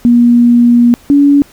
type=tone pair in turn; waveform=sine; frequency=239.1 / 284.3 Hz; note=A#3 / C#4; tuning=+44 / +44 cents; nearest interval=minor third; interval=300 cents; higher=second; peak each=-3 dBFS; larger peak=neither; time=0.05-0.94 / 1.1-1.42 s; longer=first; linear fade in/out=0 ms; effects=pink hiss -42 dBFS RMS until 1.52 s